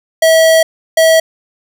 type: tone pair in turn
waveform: square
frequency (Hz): 647 / 647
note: E5 / E5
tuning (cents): -32 / -32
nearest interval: unison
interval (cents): 0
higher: neither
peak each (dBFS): -6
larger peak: neither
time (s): 0.22-0.63 / 0.97-1.2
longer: first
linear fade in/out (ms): 5
effects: none